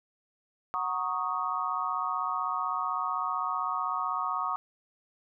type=chord; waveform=sine; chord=D# minor seventh; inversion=first; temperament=equal; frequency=740 / 932.3 / 1108.7 / 1244.5 Hz; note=F#5 / A#5 / C#6 / D#6; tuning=0 / 0 / 0 / 0 cents; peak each=-37 / -36 / -32 / -32 dBFS; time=0.74-4.56 s; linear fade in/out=0 ms; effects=none